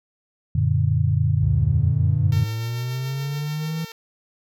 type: chord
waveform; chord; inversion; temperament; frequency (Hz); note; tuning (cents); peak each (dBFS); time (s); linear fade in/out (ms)
sine; Gb augmented; none; equal; 92.5 / 116.54 / 146.83; Gb2 / Bb2 / D3; 0 / 0 / 0; -21; 0.55-2.44; 5
type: linear sweep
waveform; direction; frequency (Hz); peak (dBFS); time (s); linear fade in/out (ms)
triangle; up; 66.7 to 163.9; -22; 1.42-3.85; 5
type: tone with tremolo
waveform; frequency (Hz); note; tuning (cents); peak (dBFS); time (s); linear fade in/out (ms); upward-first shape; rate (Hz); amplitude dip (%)
5% pulse; 453.9; A#4; -46; -23; 2.32-3.92; 2; sine; 6.9; 30
effects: none